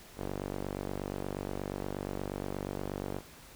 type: tone with band-pass filter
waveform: sawtooth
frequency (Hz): 48.42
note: G1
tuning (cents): -21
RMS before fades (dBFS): -38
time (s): 0.16-3.22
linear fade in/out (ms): 50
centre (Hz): 450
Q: 0.91
effects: pink hiss -53 dBFS RMS until 3.55 s